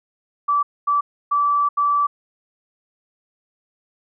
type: tone bursts at uneven times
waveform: sine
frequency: 1158 Hz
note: D6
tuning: 25 cents flat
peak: -15 dBFS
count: 4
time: 0.48-0.63 / 0.87-1.01 / 1.31-1.69 / 1.77-2.07 s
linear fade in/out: 10 ms
effects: none